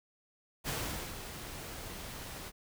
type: noise with ADSR envelope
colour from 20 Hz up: pink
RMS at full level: -35 dBFS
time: 0.64-2.52 s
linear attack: 40 ms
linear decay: 450 ms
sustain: -9 dB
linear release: 43 ms
effects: none